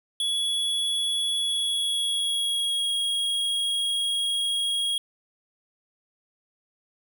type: tone with pitch glide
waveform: square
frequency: 3378 to 3291 Hz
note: G#7 to G#7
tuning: +29 to -16 cents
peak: -24 dBFS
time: 0.2-4.98 s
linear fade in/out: 2 ms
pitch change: -45 cents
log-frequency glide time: 1.4-2.9 s
effects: 10-bit